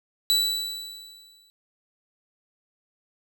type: tone with exponential decay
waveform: 40% pulse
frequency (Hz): 3951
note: B7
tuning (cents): 0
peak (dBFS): -16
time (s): 0.3-1.5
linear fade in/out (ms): 0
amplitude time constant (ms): 260
effects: none